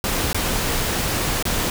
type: noise with dropouts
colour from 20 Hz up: pink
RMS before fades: -22 dBFS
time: 0.04-1.7 s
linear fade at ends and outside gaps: 1 ms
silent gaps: 0.33-0.345 / 1.426-1.453 s
effects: none